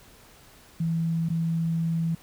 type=tone with dropouts; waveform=sine; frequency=164.81 Hz; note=E3; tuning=in tune; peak=-23 dBFS; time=0.8-2.15 s; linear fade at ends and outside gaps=5 ms; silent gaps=1.288-1.301 s; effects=pink hiss -53 dBFS RMS until 2.22 s